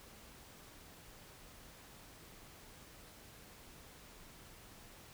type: silence
effects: pink hiss -57 dBFS RMS until 5.13 s